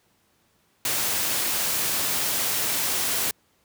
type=noise; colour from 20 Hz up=white; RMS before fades=-25 dBFS; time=0.85-3.31 s; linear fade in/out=2 ms; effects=pink hiss -65 dBFS RMS until 3.64 s + high-pass 80 Hz 12 dB/octave